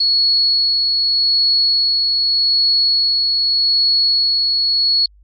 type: tone with tremolo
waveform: sine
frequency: 4363 Hz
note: C#8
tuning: 28 cents flat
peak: -11 dBFS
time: 0-5.06 s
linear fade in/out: 5 ms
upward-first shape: sine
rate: 0.83 Hz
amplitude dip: 25%
effects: added 50 Hz sine -45 dBFS peak until 5.23 s + Opus 32 kbps